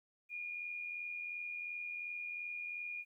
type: tone with amplitude modulation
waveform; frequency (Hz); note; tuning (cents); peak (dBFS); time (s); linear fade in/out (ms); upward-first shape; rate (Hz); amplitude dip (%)
sine; 2431; D#7; -41; -38; 0.29-3.05; 50; sine; 82.8; 45
effects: 13-bit